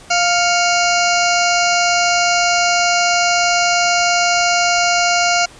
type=harmonic tone with a mistuned harmonic; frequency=698.5 Hz; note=F5; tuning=in tune; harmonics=1 / 2 / 3 / 4 / 6 / 7 / 8 / 9 / 10; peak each=-16 / -19 / -21 / -22 / -24 / -24 / -25 / -26 / -26 dBFS; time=0.1-5.46 s; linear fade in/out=10 ms; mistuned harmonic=3; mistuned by=+96 cents; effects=pink hiss -41 dBFS RMS until 5.59 s + resampled to 22050 Hz